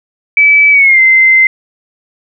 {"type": "tone with pitch glide", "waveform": "sine", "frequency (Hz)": [2300, 2073], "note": ["D7", "C7"], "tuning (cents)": [-37, -17], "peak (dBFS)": -3, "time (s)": [0.37, 1.47], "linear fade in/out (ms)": 2, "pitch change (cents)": -180, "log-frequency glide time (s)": [0.71, 1], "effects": []}